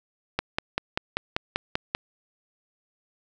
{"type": "click train", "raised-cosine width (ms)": 0.3, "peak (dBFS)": -8, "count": 9, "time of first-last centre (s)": [0.39, 1.949], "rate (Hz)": 5.13, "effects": []}